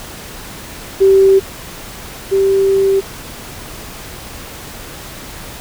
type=tone pair in turn; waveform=sine; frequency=387.4 / 389.4 Hz; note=G4 / G4; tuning=-20 / -12 cents; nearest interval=unison; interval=8 cents; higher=second; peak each=-5 / -9 dBFS; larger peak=first; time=1-1.4 / 2.31-3.01 s; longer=second; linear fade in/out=20 ms; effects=pink hiss -31 dBFS RMS until 5.6 s